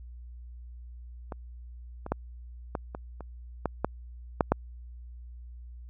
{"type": "clicks", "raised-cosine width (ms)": 1, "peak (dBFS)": [-22, -23, -12, -16, -22, -27, -13, -11, -7, -7], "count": 10, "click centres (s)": [1.322, 2.064, 2.12, 2.752, 2.949, 3.207, 3.657, 3.846, 4.408, 4.52], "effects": ["added 60 Hz sine -42 dBFS peak until 5.89 s"]}